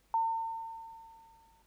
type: tone with exponential decay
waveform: sine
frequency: 905 Hz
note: A5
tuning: 48 cents sharp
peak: -25 dBFS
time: 0.14-1.62 s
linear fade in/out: 1 ms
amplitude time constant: 320 ms
effects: added 50 Hz sine -70 dBFS peak until 1.66 s + pink hiss -70 dBFS RMS until 1.66 s